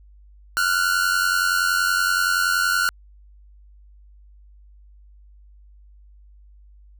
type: tone pair together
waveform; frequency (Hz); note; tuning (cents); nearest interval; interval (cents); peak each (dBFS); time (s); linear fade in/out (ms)
45% pulse; 1389.4 / 1480; F6 / F#6; -9 / 0; minor second; 109; -21; 0.57-2.89; 0
effects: added 50 Hz sine -46 dBFS peak until 6.99 s